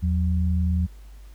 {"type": "tone pair together", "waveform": "sine", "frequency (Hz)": [80.63, 181.8], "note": ["E2", "F#3"], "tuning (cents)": [-38, -30], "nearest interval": "octave + major second", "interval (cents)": 1408, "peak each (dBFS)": [-20, -26], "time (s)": [0.02, 0.87], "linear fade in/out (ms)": 20, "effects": ["added 50 Hz sine -41 dBFS peak until 1.34 s", "pink hiss -58 dBFS RMS until 1.34 s"]}